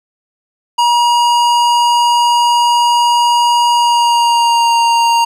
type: tone with pitch glide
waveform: square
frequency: 954 to 932.2 Hz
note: A#5 to A#5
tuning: +40 to 0 cents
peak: -9 dBFS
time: 0.78-5.25 s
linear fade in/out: 10 ms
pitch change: -40 cents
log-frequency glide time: 3.72-4.75 s
effects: low-pass 8000 Hz 12 dB/octave + 8-bit